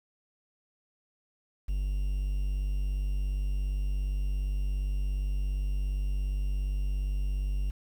triangle tone with quantisation, 48.65 Hz, G1, 12 cents flat, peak -25 dBFS, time 1.68-7.71 s, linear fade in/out 10 ms, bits 9, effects none

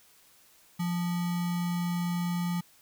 sine tone with sample-and-hold, 174.61 Hz, F3, in tune, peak -27 dBFS, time 0.79-2.61 s, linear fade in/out 10 ms, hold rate 1050 Hz, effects white hiss -60 dBFS RMS until 2.81 s

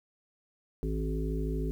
harmonic tone with a mistuned harmonic, 53.1 Hz, G#1, 39 cents sharp, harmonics 1 / 3 / 5 / 7 / 8, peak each -31 / -36 / -38 / -39 / -40 dBFS, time 0.83-1.71 s, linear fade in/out 0 ms, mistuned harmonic 1, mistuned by +60 cents, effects 10-bit

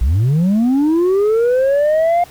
sine linear sweep, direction up, 51.91 to 710 Hz, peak -8 dBFS, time 0.01-2.24 s, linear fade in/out 5 ms, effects tanh soft clip ceiling -10 dBFS + pink hiss -42 dBFS RMS until 2.3 s

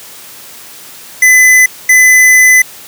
square tone bursts at uneven times, 2013 Hz, B6, 33 cents sharp, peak -3 dBFS, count 2, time 1.22-1.66 / 1.89-2.62 s, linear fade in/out 5 ms, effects white hiss -32 dBFS RMS until 2.87 s + high-pass 100 Hz 12 dB/octave

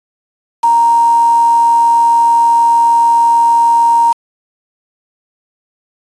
sine tone with quantisation, 932.3 Hz, A#5, in tune, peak -6 dBFS, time 0.63-4.13 s, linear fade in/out 10 ms, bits 4, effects resampled to 22050 Hz

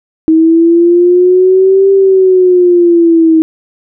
sine linear two-way sweep, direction up then down, 317.5 to 392.2 to 317.5 Hz, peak -3 dBFS, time 0.28-3.42 s, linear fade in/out 0 ms, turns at 1.91 s, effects none

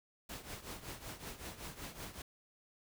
pink noise with tremolo, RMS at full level -44 dBFS, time 0.29-2.22 s, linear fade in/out 5 ms, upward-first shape triangle, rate 5.3 Hz, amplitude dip 80%, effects none

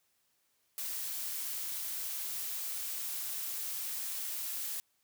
blue noise, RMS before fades -38 dBFS, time 0.78-4.8 s, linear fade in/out 0 ms, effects white hiss -75 dBFS RMS until 5.03 s

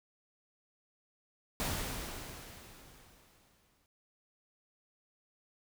pink noise with exponential decay, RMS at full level -34 dBFS, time 1.6-3.86 s, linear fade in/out 0 ms, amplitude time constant 490 ms, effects none

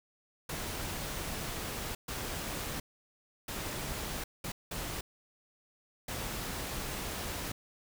pink noise bursts at uneven times, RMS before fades -38 dBFS, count 6, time 0.49-1.95 / 2.08-2.8 / 3.48-4.24 / 4.44-4.52 / 4.71-5.01 / 6.08-7.52 s, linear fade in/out 5 ms, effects none

